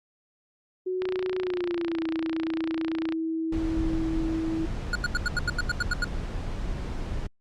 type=tone with pitch glide; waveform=sine; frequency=369.4 to 323.4 Hz; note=F#4 to E4; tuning=-3 to -33 cents; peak=-26 dBFS; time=0.86-4.66 s; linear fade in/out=10 ms; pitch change=-230 cents; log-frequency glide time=1.4-2.05 s
type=click train; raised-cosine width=0.3 ms; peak=-18 dBFS; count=62; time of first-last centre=1.02-3.123 s; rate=29 Hz
type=noise; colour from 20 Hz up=brown; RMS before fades=-31 dBFS; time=3.52-7.27 s; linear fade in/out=5 ms
type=tone bursts; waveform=square; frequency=1443 Hz; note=F#6; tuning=44 cents flat; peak=-24 dBFS; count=11; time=4.93-6.044 s; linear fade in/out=2 ms; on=24 ms; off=85 ms
effects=low-pass 7000 Hz 12 dB/octave + Opus 48 kbps